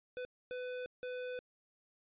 square tone bursts at uneven times, 500 Hz, B4, 21 cents sharp, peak -40 dBFS, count 3, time 0.17-0.25 / 0.51-0.86 / 1.03-1.39 s, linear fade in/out 0 ms, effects resampled to 8000 Hz

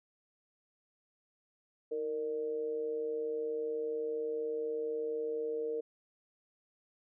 sine tone with amplitude modulation, 462.1 Hz, A#4, 15 cents flat, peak -30 dBFS, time 1.91-5.81 s, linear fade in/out 10 ms, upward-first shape sine, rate 144 Hz, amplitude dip 60%, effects none

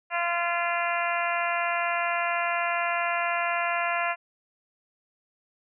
harmonic tone, 344.2 Hz, F4, 25 cents flat, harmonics 2 / 3 / 4 / 5 / 6 / 7 / 8, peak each -29 / -31 / -32 / -33 / -34 / -34 / -35 dBFS, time 0.1-4.16 s, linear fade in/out 50 ms, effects none

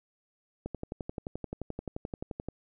click train, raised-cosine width 2 ms, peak -22 dBFS, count 22, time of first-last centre 0.66-2.486 s, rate 11.5 Hz, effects none

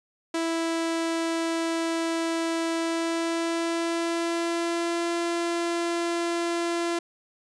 sawtooth tone with pitch glide, 330 to 340.8 Hz, E4 to F4, +2 to -42 cents, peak -21 dBFS, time 0.34-6.99 s, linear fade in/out 5 ms, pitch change +56 cents, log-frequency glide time 2.74-5.13 s, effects resampled to 22050 Hz

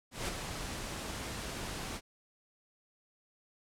pink noise with ADSR envelope, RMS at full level -34 dBFS, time 0.11-2.01 s, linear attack 170 ms, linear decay 15 ms, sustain -6 dB, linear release 51 ms, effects low-pass 10000 Hz 12 dB/octave

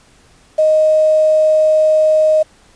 sine tone with quantisation, 622.3 Hz, D#5, in tune, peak -8 dBFS, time 0.58-2.43 s, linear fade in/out 10 ms, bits 6, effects pink hiss -49 dBFS RMS until 2.75 s + resampled to 22050 Hz

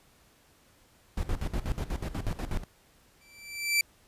brown noise with tremolo, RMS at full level -29 dBFS, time 1.17-2.64 s, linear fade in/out 5 ms, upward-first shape square, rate 8.2 Hz, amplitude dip 80%
sawtooth tone with exponential growth, 2334 Hz, D7, 11 cents flat, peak -17 dBFS, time 3.21-3.81 s, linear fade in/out 2 ms, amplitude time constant 130 ms
effects pink hiss -62 dBFS RMS until 4.07 s + resampled to 32000 Hz

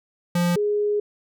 square / sine tone pair in turn, 174.61 / 415.3 Hz, F3 / G#4, 0 / 0 cents, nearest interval octave + minor third, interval 1500 cents, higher second, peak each -19 dBFS, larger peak neither, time 0.35-0.56 / 0.56-1 s, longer second, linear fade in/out 5 ms, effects none

